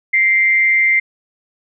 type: tone with amplitude modulation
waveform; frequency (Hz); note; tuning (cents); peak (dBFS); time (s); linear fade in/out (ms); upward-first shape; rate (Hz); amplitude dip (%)
sine; 2093; C7; 0; -8; 0.13-1; 10; sine; 199; 45
effects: none